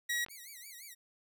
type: tone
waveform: sawtooth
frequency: 1911 Hz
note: A#6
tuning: 43 cents sharp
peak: -28 dBFS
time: 0.09-0.25 s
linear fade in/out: 10 ms
type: clicks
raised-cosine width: 0.3 ms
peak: -35 / -35 dBFS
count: 2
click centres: 0.263 / 0.285 s
type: tone with vibrato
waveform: 5% pulse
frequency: 2085 Hz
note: C7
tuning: 7 cents flat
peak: -38 dBFS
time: 0.29-0.95 s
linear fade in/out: 20 ms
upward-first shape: sine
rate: 5.8 Hz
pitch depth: 180 cents each way
effects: none